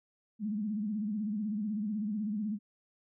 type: tone with vibrato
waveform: sine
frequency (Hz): 210.7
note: G#3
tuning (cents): +25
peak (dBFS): -31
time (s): 0.39-2.59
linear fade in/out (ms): 50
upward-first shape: sine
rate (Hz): 16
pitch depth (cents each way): 100
effects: none